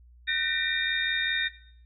sine tone cluster, 1520 / 1821 / 1906 / 2369 / 3684 Hz, F#6 / A#6 / A#6 / D7 / A#7, +46 / -41 / +38 / +14 / -21 cents, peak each -36 / -28 / -34 / -34 / -29 dBFS, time 0.27-1.49 s, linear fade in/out 20 ms, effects noise-tail reverb RT60 0.6 s tail -17 dB re dry + added 60 Hz sine -51 dBFS peak until 1.85 s

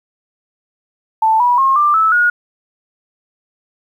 sine tone with pitch steps, 883 / 974.1 / 1074.6 / 1185.5 / 1307.8 / 1442.7 Hz, A5 / B5 / C6 / D6 / E6 / F#6, +6 / -24 / +46 / +16 / -14 / -44 cents, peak -9 dBFS, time 1.22-2.3 s, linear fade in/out 5 ms, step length 180 ms, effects 8-bit

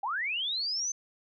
sine linear sweep, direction up, 740 to 6272 Hz, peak -29 dBFS, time 0.03-0.92 s, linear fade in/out 5 ms, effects none

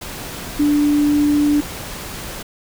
sine tone in noise, 293.3 Hz, D4, 2 cents flat, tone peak -12 dBFS, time 0.59-1.61 s, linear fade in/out 10 ms, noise pink, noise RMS -30 dBFS, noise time 0.01-2.43 s, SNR +15 dB, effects none

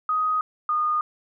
sine tone pair in turn, 1252 / 1225.5 Hz, D#6 / D#6, +10 / -27 cents, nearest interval unison, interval 37 cents, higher first, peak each -20 dBFS, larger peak neither, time 0.09-0.41 / 0.69-1.01 s, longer neither, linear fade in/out 2 ms, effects none

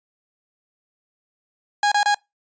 30% pulse tone bursts, 823 Hz, G#5, 16 cents flat, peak -13 dBFS, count 3, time 1.83-2.145 s, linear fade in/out 2 ms, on 87 ms, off 27 ms, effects noise-tail reverb RT60 0.2 s tail -26 dB re dry + resampled to 16000 Hz

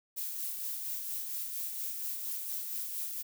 violet noise with tremolo, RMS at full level -36 dBFS, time 0.16-3.23 s, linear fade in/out 20 ms, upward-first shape sine, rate 4.3 Hz, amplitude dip 35%, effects none

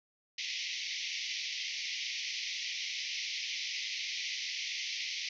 pink band-pass noise, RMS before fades -38 dBFS, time 0.38-5.29 s, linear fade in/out 5 ms, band 2000 to 6100 Hz, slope 96 dB/octave, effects none

